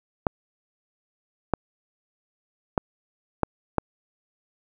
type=clicks; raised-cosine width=1 ms; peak=-6 dBFS; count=5; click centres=0.268 / 1.537 / 2.778 / 3.433 / 3.783 s; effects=8-bit